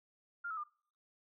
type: tone with pitch steps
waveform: sine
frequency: 1400 / 1298.7 / 1204.8 Hz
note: F6 / E6 / D6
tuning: +4 / -26 / +44 cents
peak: -38 dBFS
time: 0.44-0.638 s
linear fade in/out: 10 ms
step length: 66 ms
effects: noise-tail reverb RT60 0.5 s tail -23 dB re dry